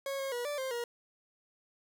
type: tone with pitch steps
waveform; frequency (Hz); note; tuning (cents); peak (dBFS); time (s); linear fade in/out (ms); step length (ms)
40% pulse; 549 / 542 / 483.3 / 585 / 526 / 475.5; C#5 / C#5 / B4 / D5 / C5 / A#4; -17 / -39 / -38 / -7 / +9 / +34; -33; 0.06-0.84; 2; 130
effects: none